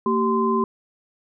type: tone cluster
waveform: sine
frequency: 228.1 / 387 / 1035 Hz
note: A#3 / G4 / C6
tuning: -37 / -22 / -19 cents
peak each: -22 dBFS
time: 0.06-0.64 s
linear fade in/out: 2 ms
effects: none